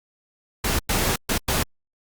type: noise bursts at uneven times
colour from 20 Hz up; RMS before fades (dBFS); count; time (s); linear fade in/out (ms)
pink; -22; 4; 0.64-0.79 / 0.89-1.16 / 1.29-1.38 / 1.48-1.63; 5
effects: Opus 48 kbps